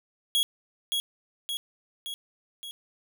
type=tone with echo; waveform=45% pulse; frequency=3322 Hz; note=G#7; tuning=in tune; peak=-21 dBFS; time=0.35-0.43 s; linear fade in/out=0 ms; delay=570 ms; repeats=4; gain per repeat=-4 dB; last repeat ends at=2.71 s; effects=none